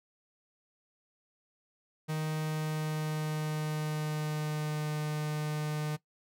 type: tone with pitch glide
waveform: 45% pulse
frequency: 155.56 to 151.66 Hz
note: D#3 to D#3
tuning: 0 to -44 cents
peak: -31 dBFS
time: 2.08-5.97 s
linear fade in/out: 20 ms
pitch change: -44 cents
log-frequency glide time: 2.33-4.9 s
effects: noise-tail reverb RT60 0.1 s tail -18 dB re dry